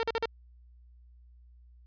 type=tone bursts; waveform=sawtooth; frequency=455.6 Hz; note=A#4; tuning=40 cents flat; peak=-23 dBFS; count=4; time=0-0.256 s; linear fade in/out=0 ms; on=31 ms; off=44 ms; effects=added 60 Hz sine -53 dBFS peak until 1.86 s + resampled to 11025 Hz